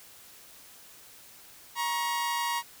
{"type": "tone pair together", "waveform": "sawtooth", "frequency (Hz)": [947.3, 1100], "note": ["A#5", "C#6"], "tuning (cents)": [28, -14], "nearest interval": "minor third", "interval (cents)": 258, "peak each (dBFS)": [-25, -31], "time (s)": [1.75, 2.63], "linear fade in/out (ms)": 50, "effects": ["white hiss -52 dBFS RMS until 2.8 s"]}